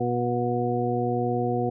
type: harmonic tone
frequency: 121.3 Hz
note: B2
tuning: 31 cents flat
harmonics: 1 / 2 / 3 / 4 / 6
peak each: -29 / -29 / -29 / -29 / -29 dBFS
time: 0-1.7 s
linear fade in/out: 10 ms
effects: none